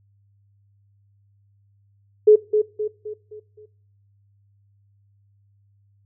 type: tone with echo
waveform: sine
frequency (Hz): 425.3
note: G#4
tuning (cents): +41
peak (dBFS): -7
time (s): 2.27-2.36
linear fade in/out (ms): 10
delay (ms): 260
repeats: 5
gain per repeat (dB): -7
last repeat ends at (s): 3.66
effects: noise-tail reverb RT60 0.6 s tail -23 dB re dry + added 100 Hz sine -57 dBFS peak until 6.05 s